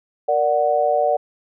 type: chord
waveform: sine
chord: Bb augmented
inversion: none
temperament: equal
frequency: 466.2 / 587.3 / 740 Hz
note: Bb4 / D5 / F#5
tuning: 0 / 0 / 0 cents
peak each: -23 / -18 / -19 dBFS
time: 0.28-1.17 s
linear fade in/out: 10 ms
effects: none